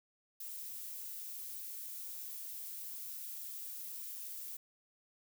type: noise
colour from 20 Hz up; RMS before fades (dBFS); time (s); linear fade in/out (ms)
violet; -45; 0.4-4.57; 5
effects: none